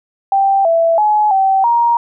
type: tone with pitch steps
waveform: sine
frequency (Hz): 784 / 664 / 846 / 772 / 941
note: G5 / E5 / G#5 / G5 / A#5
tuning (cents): 0 / +12 / +32 / -27 / +16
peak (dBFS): -9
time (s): 0.32-1.97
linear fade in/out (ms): 2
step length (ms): 330
effects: none